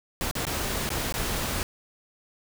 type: noise with dropouts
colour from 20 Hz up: pink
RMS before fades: -29 dBFS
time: 0.21-1.63 s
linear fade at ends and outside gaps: 0 ms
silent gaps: 0.312-0.353 / 0.452-0.468 / 0.891-0.903 / 1.124-1.141 s
effects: none